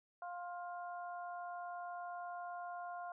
harmonic tone, 351.9 Hz, F4, 13 cents sharp, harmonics 2 / 3 / 4, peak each -44 / -50 / -52 dBFS, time 0.22-3.12 s, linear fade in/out 2 ms, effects none

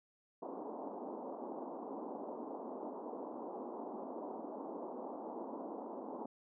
pink band-pass noise, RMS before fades -45 dBFS, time 0.42-6.26 s, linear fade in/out 5 ms, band 230 to 990 Hz, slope 48 dB/octave, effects none

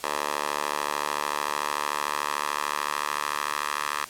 10% pulse tone with high-pass filter sweep, 73.5 Hz, D2, 2 cents sharp, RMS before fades -29 dBFS, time 0.04-4.05 s, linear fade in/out 0 ms, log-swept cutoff 760 to 1200 Hz, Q 2, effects white hiss -44 dBFS RMS until 4.09 s + low-pass 12000 Hz 12 dB/octave

